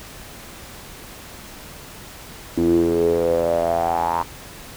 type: tone with band-pass filter sweep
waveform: sawtooth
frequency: 84.3 Hz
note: E2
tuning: 39 cents sharp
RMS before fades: -19 dBFS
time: 2.57-4.23 s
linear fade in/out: 10 ms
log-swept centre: 300 to 970 Hz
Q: 8.1
effects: pink hiss -39 dBFS RMS until 4.76 s